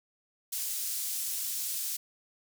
pink high-pass noise, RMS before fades -34 dBFS, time 0.52-1.97 s, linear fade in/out 10 ms, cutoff 6900 Hz, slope 12 dB/octave, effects none

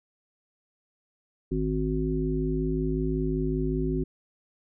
harmonic tone with a mistuned harmonic, 52.7 Hz, G#1, 26 cents sharp, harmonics 1 / 3 / 5 / 7, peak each -30 / -30 / -30 / -30 dBFS, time 1.51-4.04 s, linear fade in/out 10 ms, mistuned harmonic 1, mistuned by +18 cents, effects none

